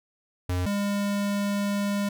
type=tone pair in turn; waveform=square; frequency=90.1 / 202.3 Hz; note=F#2 / G#3; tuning=-45 / -45 cents; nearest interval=octave + major second; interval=1400 cents; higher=second; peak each=-25 dBFS; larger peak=neither; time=0.49-0.66 / 0.66-2.09 s; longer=second; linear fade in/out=5 ms; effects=none